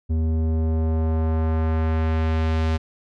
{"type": "tone with low-pass filter sweep", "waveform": "square", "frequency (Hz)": 80, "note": "D#2", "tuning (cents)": 49, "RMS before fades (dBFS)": -21, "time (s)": [0.09, 2.78], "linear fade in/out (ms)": 20, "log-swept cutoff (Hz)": [270, 4700], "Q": 0.79, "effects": []}